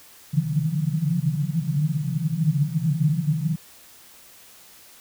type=band-pass noise; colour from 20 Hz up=pink; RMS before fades=-23 dBFS; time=0.33-3.56 s; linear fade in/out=10 ms; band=140 to 170 Hz; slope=96 dB/octave; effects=white hiss -49 dBFS RMS until 5 s